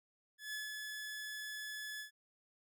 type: tone with ADSR envelope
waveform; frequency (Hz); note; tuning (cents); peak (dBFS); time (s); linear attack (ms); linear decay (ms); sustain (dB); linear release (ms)
sawtooth; 1714; A6; -46; -36; 0.38-2.11; 150; 160; -3; 110
effects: none